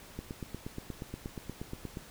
click train, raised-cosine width 3 ms, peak -25 dBFS, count 16, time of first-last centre 0.19-1.971 s, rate 8.42 Hz, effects pink hiss -52 dBFS RMS until 2.1 s

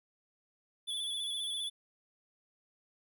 square tone with vibrato, 3435 Hz, A7, 42 cents flat, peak -35 dBFS, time 0.87-1.7 s, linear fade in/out 20 ms, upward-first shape square, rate 15 Hz, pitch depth 30 cents each way, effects none

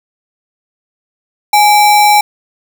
sine tone with sample-and-hold, 834 Hz, G#5, 7 cents sharp, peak -4 dBFS, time 1.53-2.21 s, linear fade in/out 5 ms, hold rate 3150 Hz, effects none

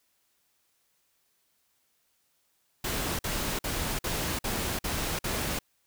pink noise bursts, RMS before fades -31 dBFS, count 7, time 2.84-5.59 s, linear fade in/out 5 ms, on 350 ms, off 50 ms, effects white hiss -72 dBFS RMS until 5.86 s

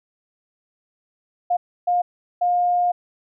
sine tone bursts at uneven times, 710 Hz, F5, 28 cents sharp, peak -16 dBFS, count 3, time 1.5-1.57 / 1.87-2.02 / 2.41-2.92 s, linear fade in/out 10 ms, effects none

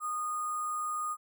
sine tone with sample-and-hold, 1227 Hz, D#6, 25 cents flat, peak -31 dBFS, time 0-1.17 s, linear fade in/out 50 ms, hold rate 8820 Hz, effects none

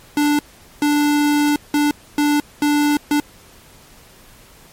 square tone bursts at uneven times, 293.7 Hz, D4, in tune, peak -14 dBFS, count 6, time 0.17-0.39 / 0.82-1.56 / 1.74-1.91 / 2.18-2.4 / 2.62-2.97 / 3.11-3.2 s, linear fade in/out 2 ms, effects pink hiss -46 dBFS RMS until 4.72 s + MP3 64 kbps

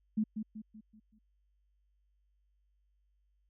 sine tone with echo, 216.1 Hz, A3, 31 cents flat, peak -27 dBFS, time 0.17-0.24 s, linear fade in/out 10 ms, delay 190 ms, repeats 5, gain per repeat -7 dB, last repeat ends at 1.19 s, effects added 50 Hz sine -70 dBFS peak until 3.49 s

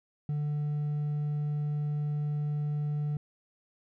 triangle tone with hard clipping, 148 Hz, D3, 14 cents sharp, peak -29 dBFS, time 0.29-3.17 s, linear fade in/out 2 ms, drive 5 dB, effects none

